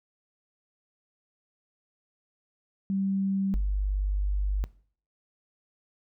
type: tone pair in turn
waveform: sine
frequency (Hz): 194.4 / 49.35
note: G3 / G1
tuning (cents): -14 / +12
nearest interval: 2 octaves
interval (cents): 2374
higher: first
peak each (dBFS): -25 / -23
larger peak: second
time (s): 2.9-3.54 / 3.54-4.64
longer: second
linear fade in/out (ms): 0
effects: noise-tail reverb RT60 0.5 s tail -21 dB re dry